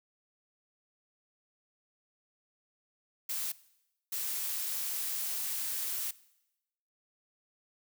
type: noise bursts at uneven times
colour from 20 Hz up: blue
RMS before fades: -35 dBFS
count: 2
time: 3.29-3.52 / 4.12-6.11 s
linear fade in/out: 5 ms
effects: noise-tail reverb RT60 0.9 s tail -20 dB re dry